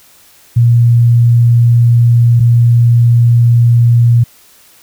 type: tone pair in turn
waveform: sine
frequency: 118.5 / 118.5 Hz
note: A#2 / A#2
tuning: +29 / +29 cents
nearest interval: unison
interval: 0 cents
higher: neither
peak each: -4 dBFS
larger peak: neither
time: 0.56-2.4 / 2.4-4.24 s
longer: neither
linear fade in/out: 10 ms
effects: white hiss -44 dBFS RMS until 4.82 s